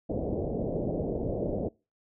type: low-pass noise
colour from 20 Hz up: white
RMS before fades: -31 dBFS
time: 0.09-1.69 s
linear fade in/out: 10 ms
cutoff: 620 Hz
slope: 48 dB/octave
effects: noise-tail reverb RT60 0.3 s tail -25 dB re dry